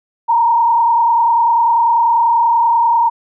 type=tone with frequency modulation; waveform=sine; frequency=932.3 Hz; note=A#5; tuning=in tune; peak=-9 dBFS; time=0.28-3.1 s; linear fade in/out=20 ms; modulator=30.2 Hz; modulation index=0.94; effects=none